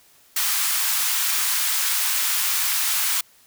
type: high-pass noise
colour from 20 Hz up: white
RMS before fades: -22 dBFS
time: 0.36-3.21 s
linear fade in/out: 5 ms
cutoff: 970 Hz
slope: 24 dB/octave
effects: white hiss -55 dBFS RMS until 3.46 s